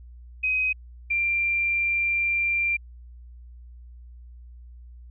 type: tone pair in turn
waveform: sine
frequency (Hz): 2520 / 2373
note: D#7 / D7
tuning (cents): +21 / +17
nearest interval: minor second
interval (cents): 104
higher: first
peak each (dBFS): -21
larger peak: neither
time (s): 0.43-0.73 / 1.1-2.77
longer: second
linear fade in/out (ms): 10
effects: added 60 Hz sine -42 dBFS peak until 5.1 s